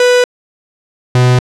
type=tone pair in turn; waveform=45% pulse; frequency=493.9 / 125.09 Hz; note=B4 / B2; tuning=0 / +23 cents; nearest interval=2 octaves; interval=2377 cents; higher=first; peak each=-6 dBFS; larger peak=neither; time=0-0.24 / 1.15-1.39 s; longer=neither; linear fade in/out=2 ms; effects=low-pass 7000 Hz 12 dB/octave